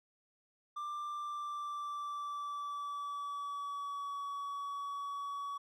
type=tone with pitch glide; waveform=triangle; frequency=1184 to 1131.2 Hz; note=D6 to C#6; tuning=+14 to +35 cents; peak=-36 dBFS; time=0.76-5.58 s; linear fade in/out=10 ms; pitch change=-79 cents; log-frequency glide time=1.08-4.21 s; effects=none